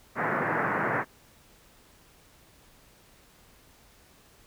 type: band-pass noise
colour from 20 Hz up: white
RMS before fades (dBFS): -28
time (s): 0.15-1.05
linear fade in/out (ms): 50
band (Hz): 110 to 1900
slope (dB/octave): 48
effects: pink hiss -58 dBFS RMS until 4.46 s